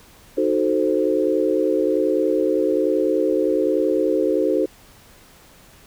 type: chord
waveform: sine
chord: D# diminished seventh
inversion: none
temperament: equal with one note detuned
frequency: 308.8 / 370 / 440 / 523.3 Hz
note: D#4 / F#4 / A4 / C5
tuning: -13 / 0 / 0 / 0 cents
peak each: -22 dBFS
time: 0.37-4.66 s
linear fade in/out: 10 ms
effects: pink hiss -49 dBFS RMS until 5.86 s